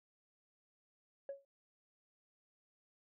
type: tone with exponential decay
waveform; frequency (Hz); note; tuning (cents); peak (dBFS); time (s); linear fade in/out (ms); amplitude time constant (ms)
sine; 554.4; C#5; 0; -36; 1.29-1.45; 2; 34
effects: tanh soft clip ceiling -37 dBFS